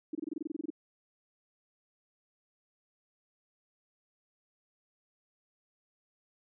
sine tone bursts, 311.1 Hz, D#4, in tune, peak -32 dBFS, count 13, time 0.13-0.703 s, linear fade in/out 5 ms, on 21 ms, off 25 ms, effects none

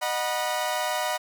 sawtooth tone cluster, 614 / 735 / 971 Hz, D#5 / F#5 / B5, -23 / -12 / -30 cents, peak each -26 dBFS, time 0.01-1.18 s, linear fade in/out 20 ms, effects none

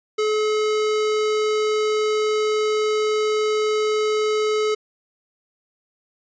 square tone, 428.2 Hz, A4, 47 cents flat, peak -19 dBFS, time 0.18-4.75 s, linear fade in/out 10 ms, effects resampled to 16000 Hz

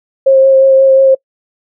sine tone with vibrato, 535 Hz, C5, 38 cents sharp, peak -3 dBFS, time 0.26-1.15 s, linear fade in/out 10 ms, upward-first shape sine, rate 5.6 Hz, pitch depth 13 cents each way, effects noise-tail reverb RT60 0.1 s tail -25 dB re dry

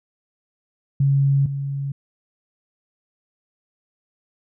sine tone pair in turn, 138.59 / 139.11 Hz, C#3 / C#3, 0 / +6 cents, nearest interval unison, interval 6 cents, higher second, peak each -14 / -23 dBFS, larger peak first, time 1-1.46 / 1.46-1.92 s, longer neither, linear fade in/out 5 ms, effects none

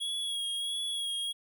square tone with vibrato, 3323 Hz, G#7, in tune, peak -32 dBFS, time 0-1.33 s, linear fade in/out 20 ms, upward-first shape sine, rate 1.5 Hz, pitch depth 32 cents each way, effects none

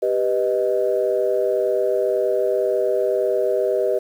sine chord, G augmented, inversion none, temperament equal, 392 / 493.9 / 622.3 Hz, G4 / B4 / D#5, 0 / 0 / 0 cents, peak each -21 dBFS, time 0.02-3.99 s, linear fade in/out 10 ms, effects tanh soft clip ceiling -8 dBFS + 8-bit

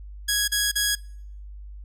10% pulse tone bursts, 1661.2 Hz, G#6, in tune, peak -12 dBFS, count 3, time 0.28-0.954 s, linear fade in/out 10 ms, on 200 ms, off 37 ms, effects noise-tail reverb RT60 0.7 s tail -26 dB re dry + added 50 Hz sine -37 dBFS peak until 1.84 s

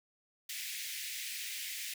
pink high-pass noise, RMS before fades -41 dBFS, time 0.49-1.94 s, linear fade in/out 5 ms, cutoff 1900 Hz, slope 48 dB/octave, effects none

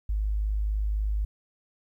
sine tone, 51.91 Hz, G#1, in tune, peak -24 dBFS, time 0.09-1.25 s, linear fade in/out 5 ms, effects 11-bit

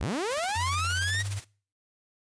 sawtooth linear sweep, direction up, 32.75 to 1921 Hz, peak -24 dBFS, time 0-1.23 s, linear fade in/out 20 ms
white noise with tremolo, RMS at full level -37 dBFS, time 0.25-1.45 s, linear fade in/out 50 ms, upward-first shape sine, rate 17 Hz, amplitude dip 70%
sine tone with pitch glide, 89.3 to 99.66 Hz, F2 to G2, +39 to +29 cents, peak -30 dBFS, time 0.55-1.4 s, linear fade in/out 20 ms, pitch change +190 cents, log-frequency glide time 1.06-1.19 s
effects noise-tail reverb RT60 0.4 s tail -22 dB re dry + resampled to 22050 Hz

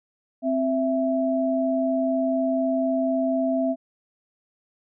sine tone pair together, 262.1 / 662 Hz, C4 / E5, +3 / +7 cents, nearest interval octave + major third, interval 1604 cents, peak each -23 dBFS, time 0.42-3.76 s, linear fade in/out 50 ms, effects none

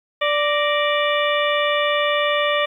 harmonic tone with a mistuned harmonic, 587 Hz, D5, 1 cent flat, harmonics 1 / 2 / 3 / 4 / 5 / 6, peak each -20 / -23 / -25 / -26 / -27 / -28 dBFS, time 0.21-2.66 s, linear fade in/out 10 ms, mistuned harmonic 3, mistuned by +96 cents, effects 9-bit

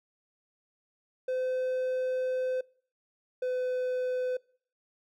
triangle tone pair in turn, 512 / 505.2 Hz, C5 / B4, -38 / +39 cents, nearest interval unison, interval 23 cents, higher first, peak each -26 dBFS, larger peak neither, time 1.28-2.61 / 3.42-4.37 s, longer first, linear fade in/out 5 ms, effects noise-tail reverb RT60 0.5 s tail -24 dB re dry

